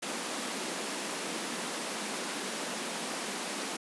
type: high-pass noise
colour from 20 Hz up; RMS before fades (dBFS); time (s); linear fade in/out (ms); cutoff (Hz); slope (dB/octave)
pink; -36; 0.02-3.77; 10; 190; 48
effects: resampled to 24000 Hz